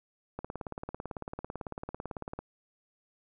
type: click train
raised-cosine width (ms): 1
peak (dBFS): -23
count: 37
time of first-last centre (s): 0.39-2.39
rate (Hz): 18
effects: none